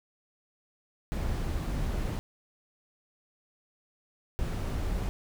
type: noise bursts at uneven times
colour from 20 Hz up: brown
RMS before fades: -31 dBFS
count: 2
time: 1.12-2.19 / 4.39-5.09 s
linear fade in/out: 0 ms
effects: none